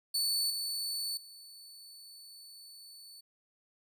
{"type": "tone with level steps", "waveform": "sawtooth", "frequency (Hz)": 4476, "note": "C#8", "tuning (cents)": 16, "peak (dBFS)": [-26, -31, -47], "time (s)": [0.14, 3.21], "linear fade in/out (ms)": 10, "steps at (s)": [0.5, 1.17], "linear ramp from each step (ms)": 2, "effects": []}